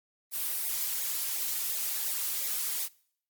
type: noise with flanger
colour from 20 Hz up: blue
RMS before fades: -32 dBFS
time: 0.31-2.89 s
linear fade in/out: 50 ms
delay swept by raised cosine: 0.67 to 4.57 ms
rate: 2.8 Hz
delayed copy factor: -1
effects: noise-tail reverb RT60 0.6 s tail -23 dB re dry + Opus 32 kbps